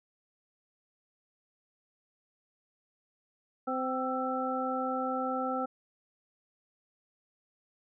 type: harmonic tone with a mistuned harmonic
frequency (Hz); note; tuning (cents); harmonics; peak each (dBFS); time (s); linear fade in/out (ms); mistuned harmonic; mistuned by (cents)
258.4; C4; -21; 1 / 2 / 3 / 5; -35 / -35 / -35 / -35; 3.67-5.66; 10; 5; +47
effects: none